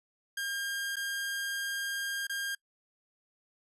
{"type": "tone with dropouts", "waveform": "sawtooth", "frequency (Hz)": 1609, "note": "G6", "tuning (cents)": 45, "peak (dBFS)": -29, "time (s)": [0.37, 2.55], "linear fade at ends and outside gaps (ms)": 5, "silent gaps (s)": [[0.958, 0.966], [2.27, 2.295]], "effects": ["noise-tail reverb RT60 0.1 s tail -25 dB re dry", "resampled to 32000 Hz"]}